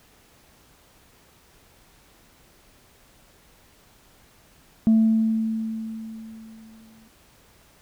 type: tone with exponential decay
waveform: sine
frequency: 222 Hz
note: A3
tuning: 16 cents sharp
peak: -11 dBFS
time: 4.87-7.08 s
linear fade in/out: 0 ms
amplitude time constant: 480 ms
effects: tanh soft clip ceiling -11 dBFS + pink hiss -56 dBFS RMS until 7.81 s